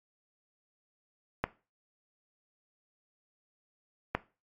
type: clicks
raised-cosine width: 0.5 ms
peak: -12 dBFS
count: 2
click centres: 1.44 / 4.15 s
effects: noise-tail reverb RT60 0.3 s tail -17 dB re dry + MP3 96 kbps